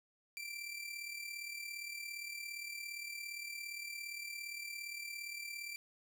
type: tone with amplitude modulation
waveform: sawtooth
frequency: 2349 Hz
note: D7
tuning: in tune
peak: -37 dBFS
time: 0.37-5.76 s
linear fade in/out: 0 ms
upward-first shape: sine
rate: 37.4 Hz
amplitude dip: 55%
effects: none